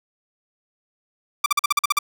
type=tone bursts; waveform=sawtooth; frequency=1174.7 Hz; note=D6; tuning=in tune; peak=-11 dBFS; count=9; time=1.44-1.989 s; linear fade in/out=5 ms; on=21 ms; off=45 ms; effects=none